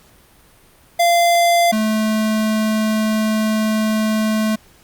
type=tone pair in turn; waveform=square; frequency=689 / 217 Hz; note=F5 / A3; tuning=-24 / -24 cents; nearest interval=octave + minor sixth; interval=2000 cents; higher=first; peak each=-12 / -16 dBFS; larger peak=first; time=0.99-1.72 / 1.72-4.56 s; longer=second; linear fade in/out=10 ms; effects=pink hiss -50 dBFS RMS until 4.83 s + Opus 48 kbps